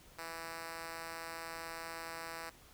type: tone with high-pass filter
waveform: 5% pulse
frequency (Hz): 164.81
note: E3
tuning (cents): 0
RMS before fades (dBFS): -45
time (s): 0.18-2.5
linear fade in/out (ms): 10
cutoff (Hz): 410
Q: 0.57
effects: pink hiss -60 dBFS RMS until 2.73 s